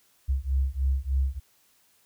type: beating tone pair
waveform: sine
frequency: 65.41 / 68.71 Hz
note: C2 / C#2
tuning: 0 / -15 cents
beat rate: 3.3 Hz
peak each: -26 dBFS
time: 0.28-1.4 s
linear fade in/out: 20 ms
effects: white hiss -64 dBFS RMS until 2.05 s